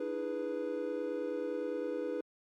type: chord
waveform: triangle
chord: E dominant seventh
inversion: third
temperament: equal with one note detuned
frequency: 300 / 329.6 / 415.3 / 493.9 Hz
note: D4 / E4 / G#4 / B4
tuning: +37 / 0 / 0 / 0 cents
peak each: -39 / -40 / -38 / -35 dBFS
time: 0-2.21 s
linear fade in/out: 5 ms
effects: Opus 48 kbps